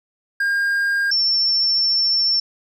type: tone pair in turn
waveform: triangle / sine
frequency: 1612 / 5407 Hz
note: G6 / E8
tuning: +48 / +43 cents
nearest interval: octave + major sixth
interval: 2095 cents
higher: second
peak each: -15 dBFS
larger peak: neither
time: 0.4-1.11 / 1.11-2.4 s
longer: second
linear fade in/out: 5 ms
effects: none